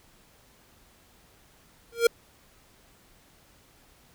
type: tone with exponential growth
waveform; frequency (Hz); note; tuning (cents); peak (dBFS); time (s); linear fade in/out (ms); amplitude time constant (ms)
square; 466.2; A#4; 0; -14; 1.92-2.07; 5; 32
effects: pink hiss -59 dBFS RMS until 4.14 s